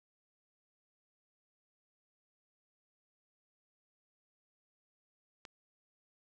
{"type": "click", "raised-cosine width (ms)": 0.2, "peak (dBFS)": -30, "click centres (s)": 5.452, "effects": []}